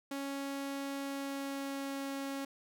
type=tone with pitch glide; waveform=sawtooth; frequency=276.9 to 274.8 Hz; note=C#4 to C#4; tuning=-2 to -15 cents; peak=-33 dBFS; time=0.11-2.45 s; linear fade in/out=5 ms; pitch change=-13 cents; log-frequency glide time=1.01-2.14 s; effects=none